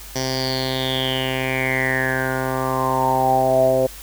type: tone with low-pass filter sweep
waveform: 10% pulse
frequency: 130.81 Hz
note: C3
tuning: in tune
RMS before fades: -20 dBFS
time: 0.15-3.87 s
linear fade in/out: 10 ms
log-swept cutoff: 5600 to 560 Hz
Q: 8.8
effects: added 50 Hz sine -39 dBFS peak until 4.02 s + white hiss -39 dBFS RMS until 4.02 s